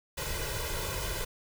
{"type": "noise with comb filter", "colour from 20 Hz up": "pink", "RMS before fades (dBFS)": -34, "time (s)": [0.17, 1.25], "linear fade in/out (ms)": 10, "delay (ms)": 2, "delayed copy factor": 0.95, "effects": []}